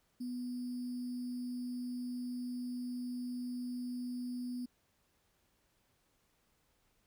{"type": "tone with sample-and-hold", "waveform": "sine", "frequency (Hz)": 246.9, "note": "B3", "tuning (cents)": 0, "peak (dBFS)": -37, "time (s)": [0.2, 4.66], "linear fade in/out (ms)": 10, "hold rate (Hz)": 4900, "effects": ["pink hiss -75 dBFS RMS until 7.06 s"]}